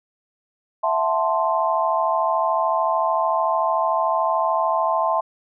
sine chord, F# half-diminished seventh, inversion third, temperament equal with one note detuned, 659.3 / 732.8 / 880 / 1046.5 Hz, E5 / F#5 / A5 / C6, 0 / -17 / 0 / 0 cents, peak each -22 / -28 / -23 / -22 dBFS, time 0.83-5.21 s, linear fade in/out 10 ms, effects none

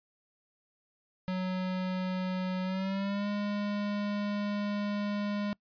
square tone with pitch glide, 185 to 205.3 Hz, F#3 to G#3, 0 to -20 cents, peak -31 dBFS, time 1.28-5.53 s, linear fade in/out 0 ms, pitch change +180 cents, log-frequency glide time 2.63-3.28 s, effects noise-tail reverb RT60 0.1 s tail -25 dB re dry + resampled to 11025 Hz

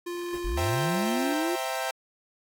square tone, 349.2 Hz, F4, in tune, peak -32 dBFS, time 0.06-1.34 s, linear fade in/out 10 ms
pink noise with exponential decay, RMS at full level -42 dBFS, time 0.34-0.56 s, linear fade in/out 0 ms, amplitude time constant 46 ms
triangle linear sweep, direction up, 35.36 to 360 Hz, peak -25 dBFS, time 0.44-1.56 s, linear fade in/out 10 ms
sawtooth chord, C dominant seventh, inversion none, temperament equal with one note detuned, 523.3 / 659.3 / 784 / 925.4 Hz, C5 / E5 / G5 / Bb5, 0 / 0 / 0 / -13 cents, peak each -31 / -29 / -29 / -33 dBFS, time 0.57-1.91 s, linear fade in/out 5 ms
effects AAC 64 kbps

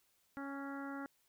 harmonic tone with a mistuned harmonic, 277.2 Hz, C#4, in tune, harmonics 1 / 2 / 3 / 4 / 5 / 6 / 7, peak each -43 / -52 / -51 / -54 / -49 / -55 / -58 dBFS, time 0.37-1.06 s, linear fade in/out 0 ms, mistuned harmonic 4, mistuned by +17 cents, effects white hiss -75 dBFS RMS until 1.28 s

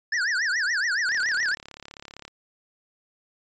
square tone with vibrato, 1678 Hz, G#6, 17 cents sharp, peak -23 dBFS, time 0.12-1.55 s, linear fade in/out 5 ms, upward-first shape triangle, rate 7.1 Hz, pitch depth 300 cents each way
click train, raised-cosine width 0.2 ms, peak -23 dBFS, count 43, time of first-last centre 1.09-2.28 s, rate 35.3 Hz
effects resampled to 16000 Hz

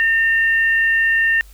sine tone pair together, 1817.5 / 2750 Hz, A#6 / F7, -44 / -27 cents, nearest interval perfect fifth, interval 717 cents, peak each -13 / -25 dBFS, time 0-1.41 s, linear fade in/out 0 ms, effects added 49 Hz sine -40 dBFS peak until 1.53 s + white hiss -51 dBFS RMS until 1.53 s

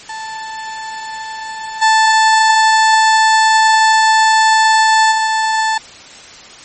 30% pulse tone with level steps, 880 Hz, A5, in tune, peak -21 / -5 / -10 dBFS, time 0.09-5.78 s, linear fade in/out 5 ms, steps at 1.81 / 5.11 s, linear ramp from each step 20 ms, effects white hiss -36 dBFS RMS until 6.64 s + MP3 32 kbps

